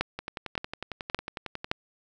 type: two click trains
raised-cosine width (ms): 0.3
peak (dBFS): -9 / -18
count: 4 / 17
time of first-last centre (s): 0.01-1.715 / 0.19-1.645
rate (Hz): 1.76 / 11
effects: none